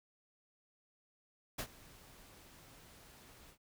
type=noise with ADSR envelope; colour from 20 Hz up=pink; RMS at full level=-38 dBFS; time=1.58-3.58 s; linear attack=13 ms; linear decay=71 ms; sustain=-21 dB; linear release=83 ms; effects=none